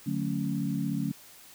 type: chord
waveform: sine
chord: D major seventh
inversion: none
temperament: equal with one note detuned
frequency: 146.83 / 182.98 / 220 / 277.2 Hz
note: D3 / F#3 / A3 / C#4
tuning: 0 / -19 / 0 / 0 cents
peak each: -33 dBFS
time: 0.06-1.12 s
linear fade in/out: 10 ms
effects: white hiss -52 dBFS RMS until 1.54 s